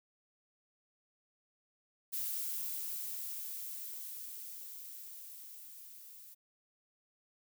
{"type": "noise with level ramp", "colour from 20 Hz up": "violet", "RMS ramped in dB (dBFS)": [-37, -54], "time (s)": [2.12, 6.35], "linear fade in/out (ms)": 20, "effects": []}